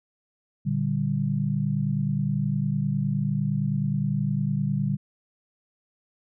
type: chord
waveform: sine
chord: G minor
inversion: first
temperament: equal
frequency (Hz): 116.54 / 146.83 / 196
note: Bb2 / D3 / G3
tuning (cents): 0 / 0 / 0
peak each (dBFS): -30 / -25 / -27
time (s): 0.65-4.97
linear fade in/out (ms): 20
effects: none